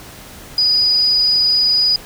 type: tone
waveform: sine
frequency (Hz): 4938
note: D#8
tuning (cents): -14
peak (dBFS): -11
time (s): 0.58-1.96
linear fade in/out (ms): 2
effects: pink hiss -37 dBFS RMS until 2.05 s